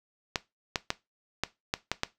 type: clicks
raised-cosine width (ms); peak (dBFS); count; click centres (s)
0.2; -9; 7; 0.358 / 0.758 / 0.904 / 1.436 / 1.739 / 1.916 / 2.034
effects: noise-tail reverb RT60 0.2 s tail -17 dB re dry